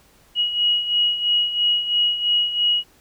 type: beating tone pair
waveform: sine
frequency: 2900 / 2903 Hz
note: F#7 / F#7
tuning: -35 / -34 cents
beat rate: 3 Hz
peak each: -24 / -18 dBFS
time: 0.35-2.84 s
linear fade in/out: 50 ms
effects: pink hiss -55 dBFS RMS until 3 s